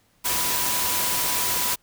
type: tone in noise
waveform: sine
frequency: 986 Hz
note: B5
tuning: 3 cents flat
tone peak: -32 dBFS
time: 0.24-1.76 s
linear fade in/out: 20 ms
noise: white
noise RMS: -24 dBFS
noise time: 0.24-1.76 s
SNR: -11 dB
effects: pink hiss -63 dBFS RMS until 1.82 s